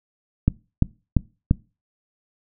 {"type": "click train", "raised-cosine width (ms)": 5, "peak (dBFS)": -3, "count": 4, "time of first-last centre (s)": [0.48, 1.511], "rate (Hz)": 2.91, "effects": ["noise-tail reverb RT60 0.3 s tail -22 dB re dry"]}